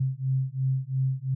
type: beating tone pair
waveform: sine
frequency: 130.81 / 133.71 Hz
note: C3 / C3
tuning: 0 / +38 cents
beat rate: 2.9 Hz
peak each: -27 dBFS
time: 0-1.35 s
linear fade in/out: 10 ms
effects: none